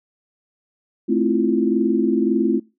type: chord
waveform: sine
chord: F major seventh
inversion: first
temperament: just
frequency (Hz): 218.3 / 261.9 / 327.4 / 349.2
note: A3 / C4 / E4 / F4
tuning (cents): -13 / +2 / -12 / 0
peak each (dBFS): -21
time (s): 1.08-2.6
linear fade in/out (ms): 20
effects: noise-tail reverb RT60 0.3 s tail -24 dB re dry